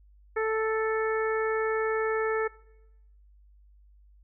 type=harmonic tone; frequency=440 Hz; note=A4; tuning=in tune; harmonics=1 / 2 / 3 / 4 / 5; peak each=-26 / -36 / -34 / -34 / -39 dBFS; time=0.36-2.48 s; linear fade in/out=10 ms; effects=noise-tail reverb RT60 0.9 s tail -22 dB re dry + added 50 Hz sine -54 dBFS peak until 4.23 s